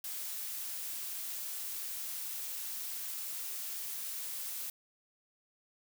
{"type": "noise", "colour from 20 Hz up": "blue", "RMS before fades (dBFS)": -40, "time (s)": [0.04, 4.7], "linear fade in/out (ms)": 2, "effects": []}